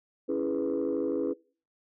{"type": "chord", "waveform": "sine", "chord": "C# minor seventh", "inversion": "none", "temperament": "equal", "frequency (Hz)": [277.2, 329.6, 415.3, 493.9], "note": ["C#4", "E4", "G#4", "B4"], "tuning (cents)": [0, 0, 0, 0], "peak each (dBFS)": -31, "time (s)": [0.28, 1.34], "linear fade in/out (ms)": 20, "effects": ["noise-tail reverb RT60 0.4 s tail -23 dB re dry", "tanh soft clip ceiling -21 dBFS"]}